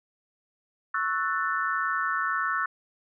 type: chord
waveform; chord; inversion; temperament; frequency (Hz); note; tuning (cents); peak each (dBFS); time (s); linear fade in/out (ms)
sine; F# minor seventh; second; equal with one note detuned; 1108.7 / 1318.5 / 1480 / 1775.3; C#6 / E6 / F#6 / A6; 0 / 0 / 0 / +15; -31 / -29 / -30 / -32; 0.94-2.66; 5
effects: none